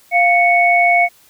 sine tone pair together, 698.3 / 2217 Hz, F5 / C#7, 0 / 0 cents, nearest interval octave + minor sixth, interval 2000 cents, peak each -12 dBFS, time 0.11-1.09 s, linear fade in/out 50 ms, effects white hiss -50 dBFS RMS until 1.29 s

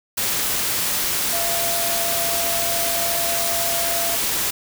sine tone in noise, 680 Hz, F5, 46 cents flat, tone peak -26 dBFS, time 1.32-4.16 s, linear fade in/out 10 ms, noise white, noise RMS -22 dBFS, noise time 0.17-4.51 s, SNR -7 dB, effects none

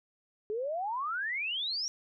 sine exponential sweep, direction up, 410.6 to 5760 Hz, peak -31 dBFS, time 0.5-1.88 s, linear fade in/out 0 ms, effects none

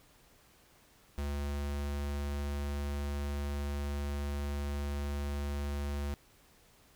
square tone, 71.7 Hz, D2, 41 cents flat, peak -34 dBFS, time 1.18-6.14 s, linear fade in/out 0 ms, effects pink hiss -63 dBFS RMS until 6.95 s

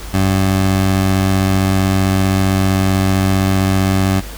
20% pulse tone, 95.5 Hz, G2, 45 cents flat, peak -7 dBFS, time 0.13-4.21 s, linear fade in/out 20 ms, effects added 50 Hz sine -28 dBFS peak until 4.37 s + pink hiss -33 dBFS RMS until 4.37 s

